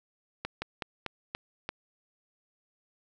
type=slowing click train; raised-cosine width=0.3 ms; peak=-17 dBFS; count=6; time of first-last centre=0.45-1.69 s; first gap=170 ms; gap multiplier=1.19; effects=none